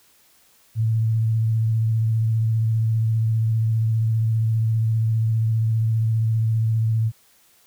sine tone with vibrato, 111.8 Hz, A2, 28 cents sharp, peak -17 dBFS, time 0.75-7.12 s, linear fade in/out 50 ms, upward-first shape triangle, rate 15 Hz, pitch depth 29 cents each way, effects white hiss -57 dBFS RMS until 7.66 s

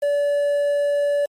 triangle tone with quantisation, 576 Hz, D5, 34 cents flat, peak -15 dBFS, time 0.02-1.26 s, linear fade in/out 10 ms, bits 7, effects MP3 64 kbps

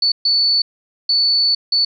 sine tone bursts at uneven times, 4470 Hz, C#8, 14 cents sharp, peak -12 dBFS, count 4, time 0.02-0.12 / 0.25-0.62 / 1.09-1.55 / 1.72-1.85 s, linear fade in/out 5 ms, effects none

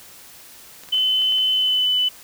clicks, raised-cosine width 0.2 ms, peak -23 dBFS, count 7, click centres 0.836 / 0.888 / 0.945 / 0.982 / 1.219 / 1.323 / 1.384 s
sine tone with pitch glide, 3038 to 2998 Hz, F#7 to F#7, +45 to +22 cents, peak -16 dBFS, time 0.92-2.09 s, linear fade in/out 10 ms, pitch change -23 cents, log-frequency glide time 1.53-1.93 s
effects white hiss -44 dBFS RMS until 2.23 s

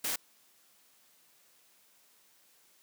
white noise, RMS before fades -33 dBFS, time 0.04-0.16 s, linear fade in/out 5 ms, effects white hiss -65 dBFS RMS until 2.82 s + high-pass 150 Hz 12 dB/octave

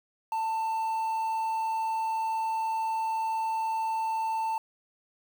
triangle tone with quantisation, 891 Hz, A5, 22 cents sharp, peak -25 dBFS, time 0.32-4.58 s, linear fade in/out 2 ms, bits 8, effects none

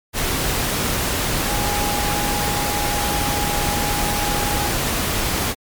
sine tone in noise, 824 Hz, G#5, 14 cents flat, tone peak -25 dBFS, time 1.46-4.71 s, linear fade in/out 50 ms, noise pink, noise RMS -21 dBFS, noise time 0.13-5.55 s, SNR -7 dB, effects MP3 96 kbps

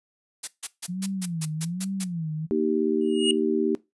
blue noise bursts, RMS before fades -28 dBFS, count 9, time 0.43-2.044 s, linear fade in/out 10 ms, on 46 ms, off 150 ms
sine tone with vibrato, 173.4 Hz, F3, 12 cents flat, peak -27 dBFS, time 0.88-2.47 s, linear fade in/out 20 ms, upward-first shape sine, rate 1.2 Hz, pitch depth 200 cents each way
sine chord, Eb major, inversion second, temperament just, 233.3 / 311.1 / 388.9 Hz, Bb3 / Eb4 / G4, +2 / 0 / -14 cents, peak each -26 / -26 / -24 dBFS, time 2.51-3.75 s, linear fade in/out 0 ms
square tone with exponential growth, 2871 Hz, F7, 47 cents sharp, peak -18 dBFS, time 3.01-3.31 s, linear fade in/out 2 ms, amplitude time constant 64 ms
effects noise-tail reverb RT60 0.2 s tail -19 dB re dry + resampled to 24000 Hz

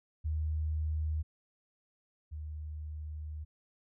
sine tone pair in turn, 77.6 / 76.49 Hz, D#2 / D#2, -4 / -29 cents, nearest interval unison, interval 25 cents, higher first, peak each -30 / -38 dBFS, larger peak first, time 0.24-1.23 / 2.31-3.45 s, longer second, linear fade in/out 20 ms, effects none

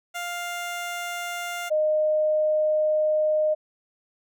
15% pulse / sine tone pair in turn, 700 / 615.2 Hz, F5 / D#5, +4 / -20 cents, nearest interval major second, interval 224 cents, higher first, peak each -23 / -19 dBFS, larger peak second, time 0.14-1.7 / 1.7-3.55 s, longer second, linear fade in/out 20 ms, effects none

